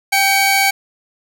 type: tone pair together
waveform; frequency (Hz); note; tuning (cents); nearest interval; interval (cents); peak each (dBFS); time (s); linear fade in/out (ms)
sawtooth; 784 / 2258; G5 / C#7; 0 / +31; octave + tritone; 1831; -11; 0.12-0.71; 10
effects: none